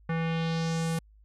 square tone with low-pass filter sweep, 164 Hz, E3, 9 cents flat, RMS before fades -29 dBFS, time 0.09-0.99 s, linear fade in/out 5 ms, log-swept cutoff 1800 to 11000 Hz, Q 1.9, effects added 52 Hz sine -54 dBFS peak until 1.24 s

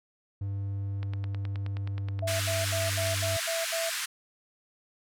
triangle tone with pitch glide, 99.1 to 97.68 Hz, G2 to G2, +19 to -6 cents, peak -28 dBFS, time 0.41-3.37 s, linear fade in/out 5 ms, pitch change -25 cents, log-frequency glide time 1.89-2.9 s
click train, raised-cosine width 0.3 ms, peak -26 dBFS, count 20, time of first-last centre 1.03-3.036 s, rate 9.47 Hz
sine tone bursts, 662 Hz, E5, 7 cents sharp, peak -30 dBFS, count 7, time 2.22-3.9 s, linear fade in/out 10 ms, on 180 ms, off 70 ms
pink band-pass noise, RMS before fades -33 dBFS, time 2.27-4.06 s, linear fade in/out 10 ms, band 1400 to 12000 Hz, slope 24 dB/octave
effects none

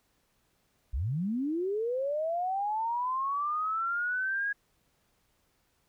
sine linear sweep, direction up, 50 to 1661.2 Hz, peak -28 dBFS, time 0.93-4.53 s, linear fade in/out 10 ms, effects pink hiss -72 dBFS RMS until 5.88 s

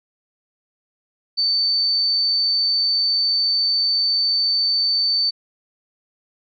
sine tone, 4547 Hz, C#8, 43 cents sharp, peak -16 dBFS, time 1.37-5.31 s, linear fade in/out 20 ms, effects none

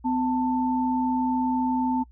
sine tone pair together, 253.8 / 888 Hz, B3 / A5, +47 / +16 cents, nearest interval octave + minor seventh, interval 2169 cents, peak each -23 / -26 dBFS, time 0.04-2.04 s, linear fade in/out 20 ms, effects noise-tail reverb RT60 0.1 s tail -24 dB re dry + added 60 Hz sine -48 dBFS peak until 2.11 s

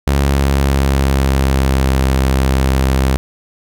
sawtooth tone with pitch glide, 69.3 to 66.21 Hz, C#2 to C2, 0 to +21 cents, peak -7 dBFS, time 0.07-3.17 s, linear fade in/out 0 ms, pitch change -79 cents, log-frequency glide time 0.2-1.94 s, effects none

